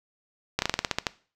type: slowing click train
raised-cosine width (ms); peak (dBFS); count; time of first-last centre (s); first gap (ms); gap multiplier
0.2; -6; 10; 0.59-1.068; 31; 1.13
effects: noise-tail reverb RT60 0.4 s tail -19 dB re dry